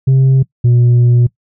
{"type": "tone pair in turn", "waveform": "sine", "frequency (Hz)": [133.1, 120.99], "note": ["C3", "B2"], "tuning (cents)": [30, -35], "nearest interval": "major second", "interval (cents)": 165, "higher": "first", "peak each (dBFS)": -3, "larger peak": "neither", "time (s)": [[0.07, 0.43], [0.64, 1.27]], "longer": "second", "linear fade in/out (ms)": 10, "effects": ["noise-tail reverb RT60 0.1 s tail -21 dB re dry", "tanh soft clip ceiling -5 dBFS"]}